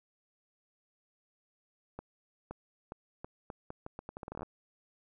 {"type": "accelerating click train", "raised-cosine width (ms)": 1, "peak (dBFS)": -27, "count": 19, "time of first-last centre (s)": [1.99, 4.431], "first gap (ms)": 520, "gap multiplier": 0.79, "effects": []}